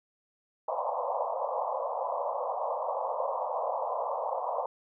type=band-pass noise; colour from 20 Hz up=pink; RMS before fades=-32 dBFS; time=0.68-4.66 s; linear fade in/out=5 ms; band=500 to 1100 Hz; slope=96 dB/octave; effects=none